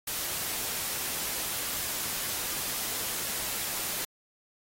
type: noise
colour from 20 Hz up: white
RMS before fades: -33 dBFS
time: 0.07-4.05 s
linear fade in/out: 5 ms
effects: AAC 48 kbps